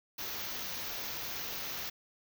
white band-stop noise, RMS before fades -39 dBFS, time 0.18-1.9 s, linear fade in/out 10 ms, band 6600 to 13000 Hz, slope 96 dB/octave, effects none

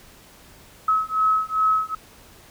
sine beating tone pair, 1284 / 1286.5 Hz, E6 / E6, -46 / -43 cents, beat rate 2.5 Hz, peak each -21 dBFS, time 0.88-1.95 s, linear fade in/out 5 ms, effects pink hiss -49 dBFS RMS until 2.5 s

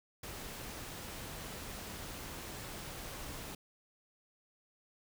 pink noise, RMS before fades -45 dBFS, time 0.23-3.55 s, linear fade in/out 5 ms, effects none

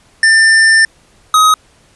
square tone pair in turn, 1790 / 1262.2 Hz, A6 / D#6, +29 / +24 cents, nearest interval tritone, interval 605 cents, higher first, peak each -6 dBFS, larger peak neither, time 0.23-0.85 / 1.34-1.54 s, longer first, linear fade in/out 2 ms, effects pink hiss -49 dBFS RMS until 1.95 s + resampled to 24000 Hz

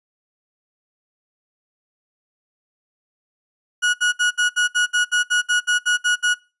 35% pulse tone bursts, 1457 Hz, F#6, 27 cents flat, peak -14 dBFS, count 14, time 3.82-6.345 s, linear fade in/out 20 ms, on 120 ms, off 65 ms, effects noise-tail reverb RT60 0.3 s tail -22 dB re dry + resampled to 24000 Hz

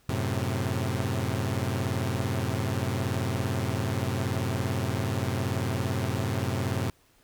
sawtooth chord, F# diminished, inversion none, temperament equal, 92.5 / 110 / 130.81 Hz, F#2 / A2 / C3, 0 / 0 / 0 cents, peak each -27 dBFS, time 0.09-6.9 s, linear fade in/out 0 ms, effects pink hiss -63 dBFS RMS until 7.23 s

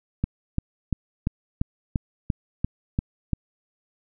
click train, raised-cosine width 5 ms, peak -10 dBFS, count 10, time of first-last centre 0.24-3.333 s, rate 2.91 Hz, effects none

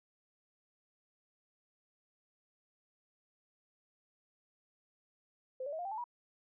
sine tone with pitch steps, 517 / 573.6 / 636.5 / 706.2 / 783.6 / 869.5 / 964.8 Hz, C5 / D5 / D#5 / F5 / G5 / A5 / B5, -21 / -41 / +39 / +19 / -1 / -21 / -41 cents, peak -37 dBFS, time 5.6-6.041 s, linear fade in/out 5 ms, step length 63 ms, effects none

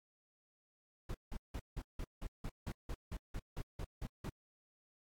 brown noise bursts, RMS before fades -41 dBFS, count 15, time 1.09-4.295 s, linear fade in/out 5 ms, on 55 ms, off 170 ms, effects AAC 64 kbps

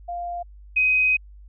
sine tone pair in turn, 698.5 / 2516 Hz, F5 / D#7, 0 / +19 cents, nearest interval octave + minor seventh, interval 2219 cents, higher second, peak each -27 / -16 dBFS, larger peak second, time 0.08-0.43 / 0.76-1.17 s, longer second, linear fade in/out 10 ms, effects added 50 Hz sine -42 dBFS peak until 1.48 s

